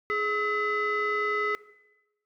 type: tone cluster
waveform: sine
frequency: 419.2 / 1288 / 2013 Hz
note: G#4 / E6 / B6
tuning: +16 / -41 / +33 cents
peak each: -28 dBFS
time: 0.1-1.55 s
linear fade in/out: 0 ms
effects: noise-tail reverb RT60 1.0 s tail -19 dB re dry + tanh soft clip ceiling -20 dBFS